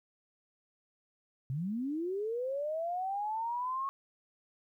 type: linear sweep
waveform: sine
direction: up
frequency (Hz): 123.47 to 1101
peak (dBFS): -32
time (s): 1.5-3.89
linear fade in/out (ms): 0
effects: 12-bit